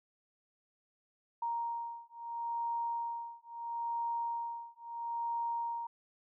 sine beating tone pair, 934 / 934.75 Hz, A#5 / A#5, +3 / +4 cents, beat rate 0.75 Hz, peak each -38 / -38 dBFS, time 1.42-5.87 s, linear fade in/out 5 ms, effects none

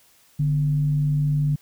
sine tone with frequency modulation, 146.83 Hz, D3, in tune, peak -18 dBFS, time 0.39-1.56 s, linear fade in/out 10 ms, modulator 105 Hz, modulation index 0.24, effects white hiss -57 dBFS RMS until 1.61 s

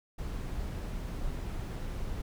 brown noise, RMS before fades -36 dBFS, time 0.18-2.22 s, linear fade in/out 10 ms, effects none

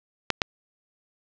clicks, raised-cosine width 0.2 ms, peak -3 dBFS, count 2, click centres 0.303 / 0.418 s, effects low-pass 5000 Hz 12 dB/octave + 7-bit

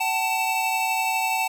square tone cluster, 757 / 882 / 2658 Hz, F#5 / A5 / E7, +39 / +4 / +14 cents, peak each -27 dBFS, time 0-1.48 s, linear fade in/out 10 ms, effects none

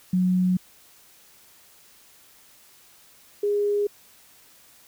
sine tone pair in turn, 182.9 / 410.6 Hz, F#3 / G#4, -20 / -20 cents, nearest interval octave + major second, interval 1400 cents, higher second, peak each -18 / -20 dBFS, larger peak first, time 0.13-0.57 / 3.43-3.87 s, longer neither, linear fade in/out 5 ms, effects white hiss -54 dBFS RMS until 4.87 s

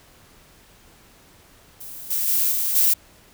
violet noise with level steps, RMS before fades -37 / -23 / -20 / -23 / -17 dBFS, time 1.8-2.94 s, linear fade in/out 10 ms, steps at 2.1 / 2.27 / 2.51 / 2.75 s, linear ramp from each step 10 ms, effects pink hiss -52 dBFS RMS until 3.33 s

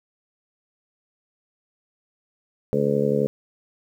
harmonic tone, 71.7 Hz, D2, 41 cents flat, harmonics 2 / 3 / 4 / 5 / 6 / 7 / 8, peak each -27 / -25 / -31 / -34 / -23 / -24 / -32 dBFS, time 2.73-3.27 s, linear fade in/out 0 ms, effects 9-bit

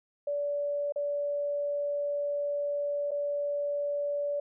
sine tone with dropouts, 577 Hz, D5, 31 cents flat, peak -28 dBFS, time 0.27-4.4 s, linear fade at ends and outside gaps 5 ms, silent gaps 0.923-0.959 / 3.109-3.115 s, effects none

